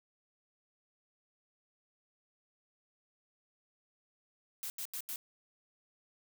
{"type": "noise bursts", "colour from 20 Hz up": "blue", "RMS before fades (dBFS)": -40, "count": 4, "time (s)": [4.63, 5.159], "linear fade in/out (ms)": 0, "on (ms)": 70, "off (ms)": 83, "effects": []}